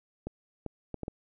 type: clicks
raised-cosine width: 2 ms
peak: -22 dBFS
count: 5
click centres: 0.27 / 0.663 / 0.943 / 1.033 / 1.081 s
effects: none